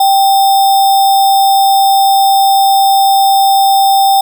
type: tone with sample-and-hold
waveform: sine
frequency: 784 Hz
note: G5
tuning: in tune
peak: -5 dBFS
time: 0-4.21 s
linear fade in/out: 5 ms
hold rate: 4410 Hz
effects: none